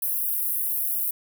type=high-pass noise; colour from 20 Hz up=pink; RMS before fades=-26 dBFS; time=0.02-1.11 s; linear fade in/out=5 ms; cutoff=11000 Hz; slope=48 dB/octave; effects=none